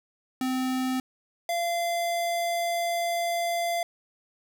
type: tone pair in turn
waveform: square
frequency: 258.1 / 686.7 Hz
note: C4 / F5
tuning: -23 / -29 cents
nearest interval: octave + perfect fourth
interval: 1694 cents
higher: second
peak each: -26 dBFS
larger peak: neither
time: 0.41-1 / 1.49-3.83 s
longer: second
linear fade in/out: 2 ms
effects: none